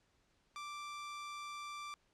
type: tone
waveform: sawtooth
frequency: 1174.7 Hz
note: D6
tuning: in tune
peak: -40 dBFS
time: 0.56-1.94 s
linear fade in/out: 0 ms
effects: pink hiss -75 dBFS RMS until 2.13 s + low-pass 7000 Hz 12 dB/octave